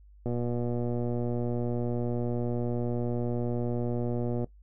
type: click train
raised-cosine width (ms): 2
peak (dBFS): -19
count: 503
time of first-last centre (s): 0.26-4.443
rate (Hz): 120
effects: noise-tail reverb RT60 0.1 s tail -18 dB re dry + added 50 Hz sine -51 dBFS peak until 4.62 s